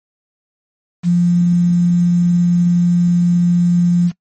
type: tone with quantisation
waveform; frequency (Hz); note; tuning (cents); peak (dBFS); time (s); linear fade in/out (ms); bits
sine; 174.61; F3; 0; -9; 1.03-4.12; 50; 6
effects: noise-tail reverb RT60 0.1 s tail -22 dB re dry + MP3 32 kbps